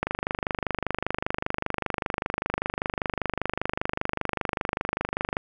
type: click train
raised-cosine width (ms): 0.5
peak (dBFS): -10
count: 135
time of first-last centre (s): 0.03-5.369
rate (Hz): 25.1
effects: none